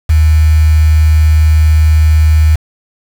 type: tone with quantisation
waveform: sine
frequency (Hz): 77.78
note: D#2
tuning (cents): 0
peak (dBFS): -4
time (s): 0.09-2.56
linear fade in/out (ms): 10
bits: 4
effects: none